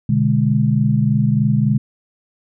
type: chord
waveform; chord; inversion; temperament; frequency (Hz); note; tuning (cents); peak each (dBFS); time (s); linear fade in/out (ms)
sine; G# diminished; first; equal; 123.47 / 146.83 / 207.7; B2 / D3 / G#3; 0 / 0 / 0; -17; 0.09-1.78; 5
effects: none